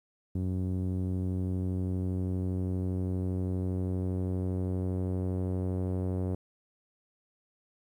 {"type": "tone with low-pass filter sweep", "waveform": "sawtooth", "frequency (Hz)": 92.5, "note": "F#2", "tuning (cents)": 0, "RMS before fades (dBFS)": -31, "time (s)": [0.35, 6.35], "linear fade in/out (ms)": 5, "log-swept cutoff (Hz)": [280, 490], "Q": 1.2, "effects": ["11-bit"]}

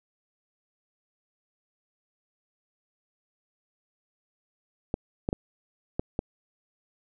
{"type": "clicks", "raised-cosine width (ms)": 2, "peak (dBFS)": -13, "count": 5, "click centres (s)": [4.941, 5.289, 5.329, 5.995, 6.191], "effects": []}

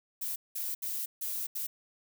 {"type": "noise bursts at uneven times", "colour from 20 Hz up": "violet", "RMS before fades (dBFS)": -35, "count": 5, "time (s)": [[0.21, 0.36], [0.55, 0.75], [0.82, 1.06], [1.21, 1.47], [1.55, 1.67]], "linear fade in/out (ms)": 10, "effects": []}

